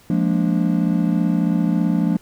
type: chord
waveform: triangle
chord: Bb dominant seventh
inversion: second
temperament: just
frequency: 174.81 / 209.8 / 233.1 / 291.4 Hz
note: F3 / Ab3 / Bb3 / D4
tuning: +2 / +18 / 0 / -13 cents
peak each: -17 / -20 / -21 / -21 dBFS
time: 0.1-2.17 s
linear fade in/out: 2 ms
effects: pink hiss -51 dBFS RMS until 2.21 s